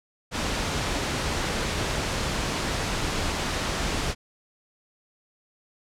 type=noise; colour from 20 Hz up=pink; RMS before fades=-27 dBFS; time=0.31-4.15 s; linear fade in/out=50 ms; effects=low-pass 7000 Hz 12 dB/octave